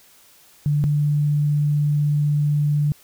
sine tone pair in turn, 146.83 / 147.35 Hz, D3 / D3, 0 / +6 cents, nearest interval unison, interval 6 cents, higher second, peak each -16 dBFS, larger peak neither, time 0.66-0.84 / 0.84-2.92 s, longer second, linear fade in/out 0 ms, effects white hiss -52 dBFS RMS until 3.03 s

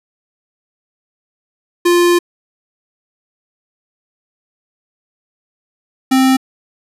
square tone pair in turn, 349.2 / 262.5 Hz, F4 / C4, 0 / +6 cents, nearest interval perfect fourth, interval 494 cents, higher first, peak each -9 dBFS, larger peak neither, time 1.85-2.19 / 6.11-6.37 s, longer first, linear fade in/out 10 ms, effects resampled to 32000 Hz

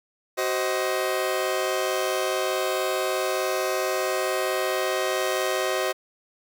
sawtooth chord, C diminished, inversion second, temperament just, 376.7 / 523.3 / 627.9 Hz, Gb4 / C5 / Eb5, +31 / 0 / +16 cents, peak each -24 dBFS, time 0.37-5.93 s, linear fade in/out 20 ms, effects none

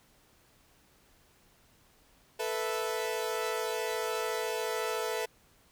sawtooth chord, A suspended second, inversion none, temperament equal, 440 / 493.9 / 659.3 Hz, A4 / B4 / E5, 0 / 0 / 0 cents, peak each -30 / -32 / -34 dBFS, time 2.39-5.26 s, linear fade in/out 10 ms, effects pink hiss -64 dBFS RMS until 5.71 s

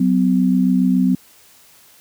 sine tone pair together, 186.75 / 253.9 Hz, F#3 / B3, +16 / +48 cents, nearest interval perfect fourth, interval 532 cents, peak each -15 dBFS, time 0-1.15 s, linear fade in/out 5 ms, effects white hiss -49 dBFS RMS until 2 s + high-pass 60 Hz 12 dB/octave

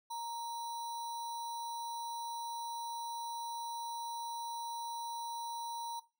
sine tone with sample-and-hold, 932.3 Hz, A#5, in tune, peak -38 dBFS, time 0.1-6 s, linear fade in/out 10 ms, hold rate 4900 Hz, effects noise-tail reverb RT60 0.3 s tail -18 dB re dry

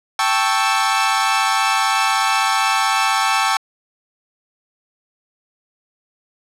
sawtooth chord, A dominant seventh, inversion third, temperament equal, 784 / 880 / 1108.7 / 1318.5 Hz, G5 / A5 / C#6 / E6, 0 / 0 / 0 / 0 cents, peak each -17 dBFS, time 0.19-3.57 s, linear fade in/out 2 ms, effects low-pass 9000 Hz 12 dB/octave

